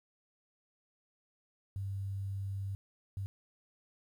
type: tone bursts at uneven times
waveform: sine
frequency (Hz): 98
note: G2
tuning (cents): 0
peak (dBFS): -35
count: 2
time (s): 1.76-2.75 / 3.17-3.26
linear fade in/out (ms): 0
effects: 11-bit